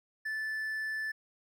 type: tone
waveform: triangle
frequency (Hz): 1751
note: A6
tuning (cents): -9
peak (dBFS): -31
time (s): 0.25-1.12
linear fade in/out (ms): 10
effects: none